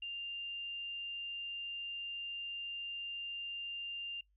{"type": "tone", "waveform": "sine", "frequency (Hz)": 2794, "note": "F7", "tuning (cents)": 0, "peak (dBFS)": -39, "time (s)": [0.02, 4.21], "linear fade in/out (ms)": 5, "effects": ["noise-tail reverb RT60 0.1 s tail -22 dB re dry", "added 50 Hz sine -70 dBFS peak until 4.36 s"]}